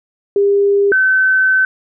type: tone pair in turn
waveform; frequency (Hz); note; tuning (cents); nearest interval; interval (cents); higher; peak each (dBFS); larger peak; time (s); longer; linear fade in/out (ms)
sine; 401.6 / 1528.6; G4 / G6; +42 / -44; octave + major seventh; 2314; second; -9 / -9; neither; 0.36-0.92 / 0.92-1.65; second; 2
effects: none